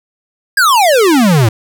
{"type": "exponential sweep", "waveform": "square", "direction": "down", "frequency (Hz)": [1680, 103.83], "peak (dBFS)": -7, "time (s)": [0.57, 1.49], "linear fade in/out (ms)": 5, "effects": []}